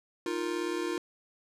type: chord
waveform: square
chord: Eb suspended second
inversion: none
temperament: just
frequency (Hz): 311.1 / 350 / 466.7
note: Eb4 / F4 / Bb4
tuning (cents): 0 / +4 / +2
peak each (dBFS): -37 / -33 / -39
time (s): 0.26-0.98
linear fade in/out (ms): 2
effects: low-pass 9000 Hz 12 dB/octave